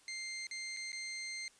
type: tone with dropouts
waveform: 20% pulse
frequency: 2100 Hz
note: C7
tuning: 6 cents sharp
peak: -35 dBFS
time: 0.08-1.48 s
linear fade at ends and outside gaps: 1 ms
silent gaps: 0.469-0.511 / 0.765-0.77 / 0.919-0.929 s
effects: white hiss -65 dBFS RMS until 1.59 s + resampled to 22050 Hz